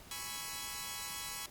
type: chord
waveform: 5% pulse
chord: C# minor seventh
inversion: second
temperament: equal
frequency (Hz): 830.6 / 987.8 / 1108.7 / 1318.5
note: G#5 / B5 / C#6 / E6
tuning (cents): 0 / 0 / 0 / 0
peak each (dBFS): -35 / -33 / -33 / -36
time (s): 0.11-1.46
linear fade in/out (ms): 2
effects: pink hiss -55 dBFS RMS until 1.5 s + Opus 48 kbps